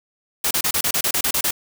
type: noise bursts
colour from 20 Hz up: white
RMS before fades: -20 dBFS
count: 11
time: 0.44-1.509 s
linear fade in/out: 5 ms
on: 69 ms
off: 31 ms
effects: none